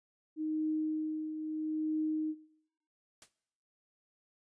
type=tone with tremolo; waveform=sine; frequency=311.1 Hz; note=D#4; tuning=in tune; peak=-30 dBFS; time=0.36-2.35 s; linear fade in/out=50 ms; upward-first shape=triangle; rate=0.76 Hz; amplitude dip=60%
type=noise with exponential decay; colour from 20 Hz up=white; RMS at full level=-48 dBFS; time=3.22-3.32 s; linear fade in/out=1 ms; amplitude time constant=20 ms
effects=noise-tail reverb RT60 0.9 s tail -20 dB re dry + resampled to 22050 Hz